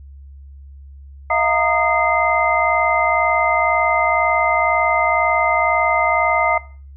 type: tone cluster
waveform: sine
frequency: 643 / 705 / 923 / 1233 / 2077 Hz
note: E5 / F5 / A#5 / D#6 / C7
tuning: -43 / +16 / -17 / -16 / -13 cents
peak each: -21 dBFS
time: 1.3-6.58 s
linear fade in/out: 5 ms
effects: noise-tail reverb RT60 0.4 s tail -19 dB re dry + added 69 Hz sine -36 dBFS peak until 6.96 s